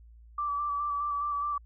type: tone with vibrato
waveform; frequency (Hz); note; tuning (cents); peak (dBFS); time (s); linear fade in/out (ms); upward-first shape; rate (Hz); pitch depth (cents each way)
sine; 1162; D6; -19; -28; 0.38-1.58; 5; square; 4.8; 21
effects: added 57 Hz sine -50 dBFS peak until 1.65 s

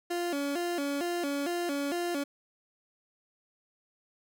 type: tone with vibrato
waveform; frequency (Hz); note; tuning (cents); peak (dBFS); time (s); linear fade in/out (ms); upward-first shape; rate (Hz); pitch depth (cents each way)
30% pulse; 314; D#4; +16; -27; 0.1-2.24; 10; square; 2.2; 180
effects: none

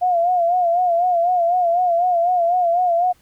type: tone with vibrato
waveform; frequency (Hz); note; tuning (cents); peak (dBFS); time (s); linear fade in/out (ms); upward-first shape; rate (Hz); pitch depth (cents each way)
sine; 702; F5; +9; -14; 0.01-3.13; 20; sine; 4; 75
effects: pink hiss -57 dBFS RMS until 3.21 s

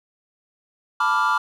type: chord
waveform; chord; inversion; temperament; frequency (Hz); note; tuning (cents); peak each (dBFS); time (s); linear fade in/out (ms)
triangle; B half-diminished seventh; third; equal; 880 / 987.8 / 1174.7 / 1396.9; A5 / B5 / D6 / F6; 0 / 0 / 0 / 0; -23 / -21 / -19 / -20; 1-1.38; 5
effects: tanh soft clip ceiling -9 dBFS

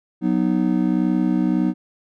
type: chord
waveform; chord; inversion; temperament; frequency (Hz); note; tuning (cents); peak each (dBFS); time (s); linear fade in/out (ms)
triangle; B major; second; just; 185.21 / 246.9 / 308.7; F#3 / B3 / D#4; +2 / 0 / -14; -19; 0.21-1.74; 50
effects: none

